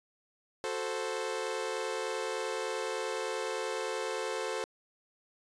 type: chord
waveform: sawtooth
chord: F# diminished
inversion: none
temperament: equal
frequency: 370 / 440 / 523.3 Hz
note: F#4 / A4 / C5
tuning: 0 / 0 / 0 cents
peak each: -36 / -32 / -33 dBFS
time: 0.64-4.64 s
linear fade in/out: 0 ms
effects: resampled to 22050 Hz